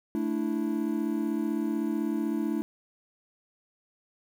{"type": "chord", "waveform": "triangle", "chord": "A suspended fourth", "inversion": "none", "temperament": "equal", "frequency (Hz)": [220, 293.7, 329.6], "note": ["A3", "D4", "E4"], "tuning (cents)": [0, 0, 0], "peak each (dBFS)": -29, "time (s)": [0.15, 2.62], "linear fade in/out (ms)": 0, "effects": ["9-bit"]}